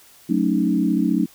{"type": "chord", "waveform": "sine", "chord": "D# half-diminished seventh", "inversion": "first", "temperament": "equal", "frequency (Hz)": [185, 220, 277.2, 311.1], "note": ["F#3", "A3", "C#4", "D#4"], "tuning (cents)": [0, 0, 0, 0], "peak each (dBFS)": -22, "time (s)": [0.29, 1.26], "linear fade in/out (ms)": 10, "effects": ["white hiss -50 dBFS RMS until 1.34 s"]}